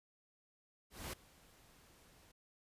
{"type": "noise with ADSR envelope", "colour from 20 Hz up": "pink", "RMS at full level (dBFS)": -43, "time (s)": [0.9, 2.32], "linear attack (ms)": 230, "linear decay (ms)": 7, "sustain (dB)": -22, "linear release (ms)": 10, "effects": ["resampled to 32000 Hz"]}